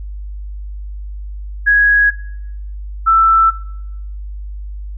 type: tone pair in turn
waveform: sine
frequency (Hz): 1661.2 / 1328.4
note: G#6 / E6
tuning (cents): 0 / +13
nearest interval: major third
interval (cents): 387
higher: first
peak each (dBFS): -7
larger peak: neither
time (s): 1.66-2.11 / 3.06-3.51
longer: neither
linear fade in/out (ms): 20
effects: noise-tail reverb RT60 0.8 s tail -19 dB re dry + added 50 Hz sine -24 dBFS peak until 4.97 s